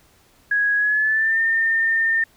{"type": "tone with pitch glide", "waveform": "sine", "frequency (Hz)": [1661.2, 1811.6], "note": ["G#6", "A#6"], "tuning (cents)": [0, -50], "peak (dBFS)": -16, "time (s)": [0.51, 2.24], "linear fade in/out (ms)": 5, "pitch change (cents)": 150, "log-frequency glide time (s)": [0.76, 1.39], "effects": ["pink hiss -56 dBFS RMS until 2.36 s"]}